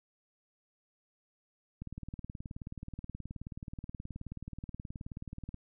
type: click train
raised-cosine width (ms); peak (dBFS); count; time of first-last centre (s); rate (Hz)
5; -29; 71; 1.82-5.543; 18.8
effects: none